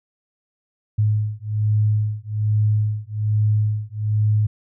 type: beating tone pair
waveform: sine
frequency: 105.8 / 107 Hz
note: G#2 / A2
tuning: +33 / -48 cents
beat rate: 1.2 Hz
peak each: -20 dBFS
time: 0.98-4.47 s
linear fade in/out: 10 ms
effects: none